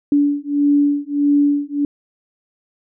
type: beating tone pair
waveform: sine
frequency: 287.2 / 288.8 Hz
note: D4 / D4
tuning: -39 / -29 cents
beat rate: 1.6 Hz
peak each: -16 dBFS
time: 0.12-1.85 s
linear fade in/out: 2 ms
effects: none